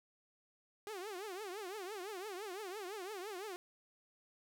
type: tone with vibrato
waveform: sawtooth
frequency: 393.8 Hz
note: G4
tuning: 8 cents sharp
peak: -39 dBFS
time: 0.87-3.56 s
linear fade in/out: 0 ms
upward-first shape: triangle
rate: 5.9 Hz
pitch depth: 230 cents each way
effects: none